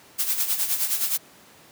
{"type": "noise with tremolo", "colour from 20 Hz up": "blue", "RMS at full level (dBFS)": -22, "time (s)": [0.18, 1.18], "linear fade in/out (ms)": 20, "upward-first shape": "sine", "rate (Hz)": 9.6, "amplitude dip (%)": 65, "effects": ["pink hiss -51 dBFS RMS until 1.71 s", "high-pass 150 Hz 12 dB/octave"]}